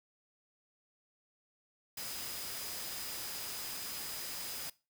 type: tone in noise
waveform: sine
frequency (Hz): 4978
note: D#8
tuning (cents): 0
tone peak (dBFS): -47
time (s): 1.97-4.7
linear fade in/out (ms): 5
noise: white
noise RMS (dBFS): -42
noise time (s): 1.97-4.7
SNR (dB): -8
effects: noise-tail reverb RT60 0.3 s tail -21 dB re dry